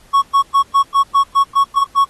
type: tone bursts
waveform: triangle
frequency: 1108 Hz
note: C#6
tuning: 1 cent flat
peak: -6 dBFS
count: 10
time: 0.13-2.05 s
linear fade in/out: 20 ms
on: 93 ms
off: 110 ms
effects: pink hiss -49 dBFS RMS until 2.09 s + AAC 32 kbps